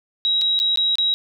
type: tone with dropouts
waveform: sine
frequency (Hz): 3842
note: B7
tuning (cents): -48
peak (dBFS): -16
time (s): 0.25-1.14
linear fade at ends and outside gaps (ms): 0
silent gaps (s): 0.413-0.417 / 0.591-0.6 / 0.759-0.773 / 0.955-0.984
effects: none